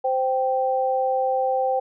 sine tone pair together, 520 / 781.4 Hz, C5 / G5, -11 / -6 cents, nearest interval perfect fifth, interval 705 cents, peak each -22 dBFS, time 0.04-1.8 s, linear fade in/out 10 ms, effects none

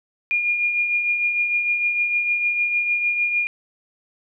sine tone with tremolo, 2422 Hz, D#7, 47 cents flat, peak -16 dBFS, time 0.31-3.47 s, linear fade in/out 0 ms, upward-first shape triangle, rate 6.6 Hz, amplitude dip 50%, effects none

